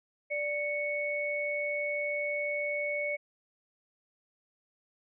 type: tone pair together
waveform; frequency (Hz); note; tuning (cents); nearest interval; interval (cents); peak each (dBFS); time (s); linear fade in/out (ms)
sine; 587.2 / 2217; D5 / C#7; 0 / 0; octave + major seventh; 2300; -33 / -32; 0.3-3.17; 20
effects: none